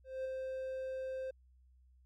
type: tone with ADSR envelope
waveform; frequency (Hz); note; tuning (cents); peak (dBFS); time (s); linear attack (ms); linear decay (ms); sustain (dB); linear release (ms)
triangle; 523.3; C5; 0; -33; 0.04-1.31; 210; 7; -3; 8
effects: added 63 Hz sine -62 dBFS peak until 2.05 s